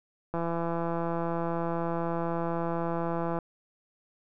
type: click train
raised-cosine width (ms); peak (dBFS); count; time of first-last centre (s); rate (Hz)
1; -18; 513; 0.34-3.388; 168
effects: none